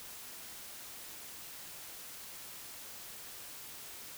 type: silence
effects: white hiss -48 dBFS RMS until 4.17 s